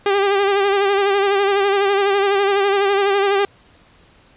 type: tone with vibrato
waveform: sawtooth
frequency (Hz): 398.1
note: G4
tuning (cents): +27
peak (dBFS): -10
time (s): 0.06-3.45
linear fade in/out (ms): 2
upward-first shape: sine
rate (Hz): 12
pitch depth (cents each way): 45
effects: pink hiss -51 dBFS RMS until 4.36 s + resampled to 8000 Hz